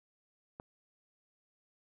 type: click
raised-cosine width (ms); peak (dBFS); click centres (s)
1; -30; 0.599
effects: none